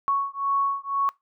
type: beating tone pair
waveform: sine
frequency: 1108.7 / 1110.7 Hz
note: C#6 / C#6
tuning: 0 / +3 cents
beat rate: 2 Hz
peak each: -25 dBFS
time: 0.08-1.09 s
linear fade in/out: 0 ms
effects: noise-tail reverb RT60 0.2 s tail -23 dB re dry